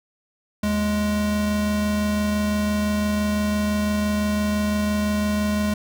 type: tone pair together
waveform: square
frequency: 78.3 / 209 Hz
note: D#2 / G#3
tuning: +11 / +11 cents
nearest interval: octave + perfect fourth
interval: 1700 cents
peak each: -30 / -21 dBFS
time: 0.63-5.74 s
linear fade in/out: 5 ms
effects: none